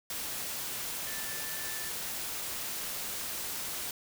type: tone in noise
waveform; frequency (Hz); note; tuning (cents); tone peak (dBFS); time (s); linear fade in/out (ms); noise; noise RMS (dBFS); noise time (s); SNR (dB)
sine; 1760; A6; 0; -44; 1.07-1.89; 2; white; -37; 0.1-3.91; -10
effects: none